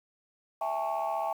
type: chord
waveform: sine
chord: A dominant seventh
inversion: second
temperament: equal with one note detuned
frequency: 659.3 / 804.6 / 880 / 1108.7 Hz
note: E5 / G5 / A5 / C#6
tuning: 0 / +45 / 0 / 0 cents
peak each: -32 / -32 / -33 / -36 dBFS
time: 0.61-1.33 s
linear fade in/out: 5 ms
effects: tanh soft clip ceiling -23 dBFS + 9-bit